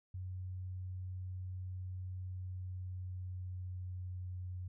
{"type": "tone with pitch glide", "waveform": "sine", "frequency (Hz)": [92.2, 90.98], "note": ["F#2", "F#2"], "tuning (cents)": [-6, -29], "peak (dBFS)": -40, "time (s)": [0.14, 4.68], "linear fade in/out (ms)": 5, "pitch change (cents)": -23, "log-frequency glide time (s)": [2.19, 4.43], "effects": []}